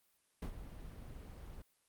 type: noise with ADSR envelope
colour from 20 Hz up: brown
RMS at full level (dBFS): -38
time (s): 0.42-1.62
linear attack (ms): 5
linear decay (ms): 82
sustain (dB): -11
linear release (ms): 3
effects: white hiss -75 dBFS RMS until 1.88 s + Opus 32 kbps